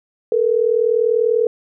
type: tone pair together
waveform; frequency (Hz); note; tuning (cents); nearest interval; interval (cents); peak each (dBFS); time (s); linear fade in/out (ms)
sine; 440 / 480.1; A4 / B4; 0 / -49; major second; 151; -16; 0.32-1.47; 2
effects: none